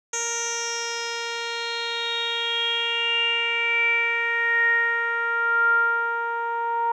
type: tone with low-pass filter sweep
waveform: 10% pulse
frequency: 466.2 Hz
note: A#4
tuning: in tune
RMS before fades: -24 dBFS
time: 0.13-6.92 s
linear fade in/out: 5 ms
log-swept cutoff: 6600 to 1000 Hz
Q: 9.9
effects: none